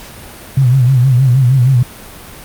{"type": "tone with vibrato", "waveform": "sine", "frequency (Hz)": 128.5, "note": "C3", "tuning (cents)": -31, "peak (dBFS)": -6, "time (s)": [0.57, 1.83], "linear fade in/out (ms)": 5, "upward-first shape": "sine", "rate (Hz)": 6.4, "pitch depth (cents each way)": 110, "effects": ["pink hiss -33 dBFS RMS until 2.44 s", "Opus 48 kbps"]}